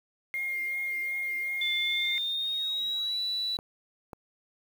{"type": "tone with vibrato", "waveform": "sine", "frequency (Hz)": 2126, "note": "C7", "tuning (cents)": 27, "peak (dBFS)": -29, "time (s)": [0.34, 2.18], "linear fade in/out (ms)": 0, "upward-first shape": "triangle", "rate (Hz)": 2.7, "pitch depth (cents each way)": 11}
{"type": "tone with pitch glide", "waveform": "sine", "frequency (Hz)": [3520, 3951], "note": ["A7", "B7"], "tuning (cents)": [0, 0], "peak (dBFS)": -28, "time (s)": [1.61, 3.57], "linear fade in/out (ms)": 5, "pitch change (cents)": 200, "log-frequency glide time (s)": [1.88, 3.19]}
{"type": "clicks", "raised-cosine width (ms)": 1, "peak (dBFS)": -26, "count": 2, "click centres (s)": [3.589, 4.132]}
{"effects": ["8-bit"]}